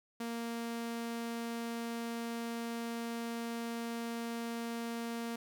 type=tone; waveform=sawtooth; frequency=232.5 Hz; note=A#3; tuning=4 cents flat; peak=-33 dBFS; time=0.2-5.36 s; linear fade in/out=5 ms; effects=none